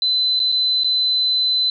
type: tone with dropouts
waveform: sine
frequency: 4030 Hz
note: B7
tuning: 34 cents sharp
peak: -15 dBFS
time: 0.02-1.7 s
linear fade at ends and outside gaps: 2 ms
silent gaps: 0.394-0.4 / 0.519-0.523 / 0.836-0.844 s
effects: none